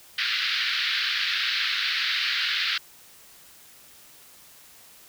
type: band-pass noise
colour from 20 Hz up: white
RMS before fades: -26 dBFS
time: 0.18-2.78 s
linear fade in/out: 5 ms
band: 1400 to 4500 Hz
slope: 48 dB/octave
effects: white hiss -51 dBFS RMS until 5.08 s